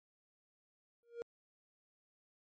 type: tone with exponential growth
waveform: triangle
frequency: 470.4 Hz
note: A#4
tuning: 16 cents sharp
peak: -34 dBFS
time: 1.03-1.22 s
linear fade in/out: 0 ms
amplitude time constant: 40 ms
effects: MP3 32 kbps